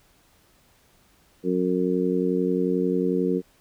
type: harmonic tone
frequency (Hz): 91.2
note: F#2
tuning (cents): -24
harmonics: 2 / 3 / 4 / 5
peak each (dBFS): -26 / -26 / -26 / -26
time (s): 1.43-3.42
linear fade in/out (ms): 50
effects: pink hiss -60 dBFS RMS until 3.6 s